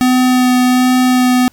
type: tone with vibrato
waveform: square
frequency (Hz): 252.1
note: B3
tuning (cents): +36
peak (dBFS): -9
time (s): 0.01-1.48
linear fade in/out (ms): 0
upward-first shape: sine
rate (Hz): 1.3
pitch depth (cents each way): 10
effects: pink hiss -51 dBFS RMS until 1.52 s